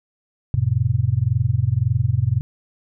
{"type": "chord", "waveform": "sine", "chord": "F major", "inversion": "none", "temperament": "just", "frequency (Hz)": [87.31, 109.13, 130.96], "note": ["F2", "A2", "C3"], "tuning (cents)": [0, -14, 2], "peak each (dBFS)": [-24, -19, -20], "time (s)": [0.54, 2.41], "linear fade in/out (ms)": 0, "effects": []}